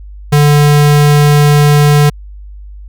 square tone, 146.83 Hz, D3, in tune, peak -5 dBFS, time 0.32-2.1 s, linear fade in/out 10 ms, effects added 50 Hz sine -27 dBFS peak until 2.88 s

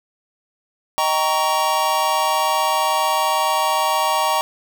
square chord, Eb dominant seventh, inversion none, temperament just, 622.3 / 777.8 / 933.4 / 1120.1 Hz, Eb5 / G5 / Bb5 / Db6, 0 / -14 / +2 / +18 cents, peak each -25 / -24 / -21 / -23 dBFS, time 0.98-4.41 s, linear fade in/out 0 ms, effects none

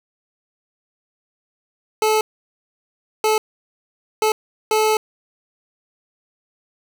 25% pulse tone bursts at uneven times, 433.2 Hz, A4, 27 cents flat, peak -11 dBFS, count 4, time 2.02-2.21 / 3.24-3.38 / 4.22-4.32 / 4.71-4.97 s, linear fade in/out 2 ms, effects none

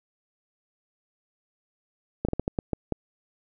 slowing click train, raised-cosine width 2 ms, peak -12 dBFS, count 8, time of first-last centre 2.25-2.923 s, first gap 36 ms, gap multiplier 1.32, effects none

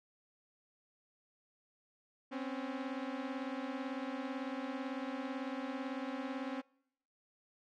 sawtooth beating tone pair, 256.9 / 274.9 Hz, C4 / C#4, -32 / -14 cents, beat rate 18 Hz, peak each -37 / -37 dBFS, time 2.31-6.62 s, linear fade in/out 20 ms, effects noise-tail reverb RT60 0.8 s tail -26 dB re dry + low-pass 3000 Hz 12 dB/octave

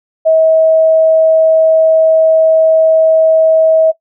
sine tone, 641 Hz, E5, 49 cents flat, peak -5 dBFS, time 0.25-3.92 s, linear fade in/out 20 ms, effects noise-tail reverb RT60 0.1 s tail -17 dB re dry

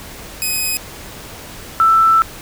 5% pulse / sine tone pair in turn, 2518 / 1325.8 Hz, D#7 / E6, +20 / +10 cents, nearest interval major seventh, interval 1110 cents, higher first, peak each -8 dBFS, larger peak neither, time 0.42-0.77 / 1.8-2.22 s, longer second, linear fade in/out 0 ms, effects pink hiss -34 dBFS RMS until 2.41 s

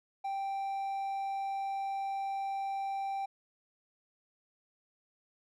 triangle tone, 784 Hz, G5, in tune, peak -31 dBFS, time 0.24-3.26 s, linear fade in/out 10 ms, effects none

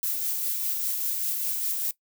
violet noise with tremolo, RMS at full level -27 dBFS, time 0.03-1.91 s, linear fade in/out 2 ms, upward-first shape sine, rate 5 Hz, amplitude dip 30%, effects noise-tail reverb RT60 0.1 s tail -19 dB re dry

